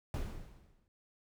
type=noise with exponential decay; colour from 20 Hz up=brown; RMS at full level=-34 dBFS; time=0.14-0.88 s; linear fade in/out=1 ms; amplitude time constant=160 ms; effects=none